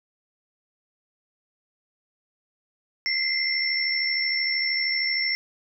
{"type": "tone cluster", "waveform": "sine", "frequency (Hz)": [2023, 2096, 5410], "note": ["B6", "C7", "E8"], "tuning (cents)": [41, 2, 44], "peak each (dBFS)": [-31, -26, -25], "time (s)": [3.06, 5.35], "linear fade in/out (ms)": 0, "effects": []}